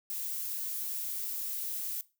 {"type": "noise", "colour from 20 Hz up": "violet", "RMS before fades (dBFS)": -36, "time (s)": [0.1, 2.01], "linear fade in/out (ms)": 0, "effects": ["noise-tail reverb RT60 0.3 s tail -20 dB re dry"]}